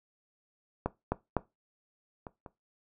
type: clicks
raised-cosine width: 1 ms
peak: -15 / -14 / -12 / -27 / -30 dBFS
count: 5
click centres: 0.86 / 1.12 / 1.367 / 2.268 / 2.462 s
effects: noise-tail reverb RT60 0.2 s tail -18 dB re dry